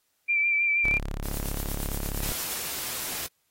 sine tone with vibrato, 2349 Hz, D7, in tune, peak -21 dBFS, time 0.28-0.99 s, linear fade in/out 20 ms, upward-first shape sine, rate 6.3 Hz, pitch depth 30 cents each way
sawtooth tone, 34.82 Hz, C#1, 9 cents sharp, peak -26 dBFS, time 0.84-2.32 s, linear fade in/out 0 ms
blue noise with tremolo, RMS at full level -34 dBFS, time 1.22-2.58 s, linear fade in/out 50 ms, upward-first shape triangle, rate 8.6 Hz, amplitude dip 60%
white noise, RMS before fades -33 dBFS, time 2.22-3.27 s, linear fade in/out 10 ms
effects white hiss -72 dBFS RMS until 3.5 s + AAC 48 kbps

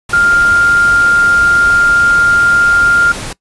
sine tone in noise, 1401 Hz, F6, 5 cents sharp, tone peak -6 dBFS, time 0.13-3.12 s, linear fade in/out 5 ms, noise pink, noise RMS -23 dBFS, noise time 0.09-3.33 s, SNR +14 dB, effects noise-tail reverb RT60 0.1 s tail -21 dB re dry + resampled to 24000 Hz

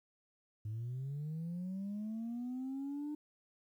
sine linear sweep, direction up, 103.83 to 301.1 Hz, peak -36 dBFS, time 0.65-3.15 s, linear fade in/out 5 ms, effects tanh soft clip ceiling -36 dBFS + 12-bit

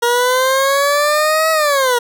20% pulse linear two-way sweep, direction up then down, 471.6 to 644 to 471.6 Hz, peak -7 dBFS, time 0.02-1.99 s, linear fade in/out 10 ms, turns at 1.51 s, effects none

